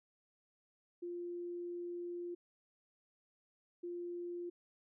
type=tone bursts at uneven times; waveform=sine; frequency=349.2 Hz; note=F4; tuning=in tune; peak=-40 dBFS; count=2; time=1.02-2.35 / 3.83-4.5 s; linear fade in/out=10 ms; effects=none